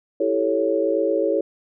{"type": "chord", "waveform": "sine", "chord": "A dominant seventh", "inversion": "second", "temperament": "equal", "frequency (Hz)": [329.6, 392, 440, 554.4], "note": ["E4", "G4", "A4", "C#5"], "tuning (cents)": [0, 0, 0, 0], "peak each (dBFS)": [-24, -25, -23, -22], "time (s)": [0.2, 1.41], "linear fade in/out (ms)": 5, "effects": []}